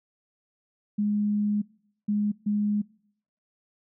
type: tone bursts at uneven times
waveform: sine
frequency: 207.7 Hz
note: G#3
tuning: in tune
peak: -22 dBFS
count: 3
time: 0.98-1.62 / 2.08-2.32 / 2.46-2.82 s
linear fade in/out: 10 ms
effects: noise-tail reverb RT60 0.7 s tail -24 dB re dry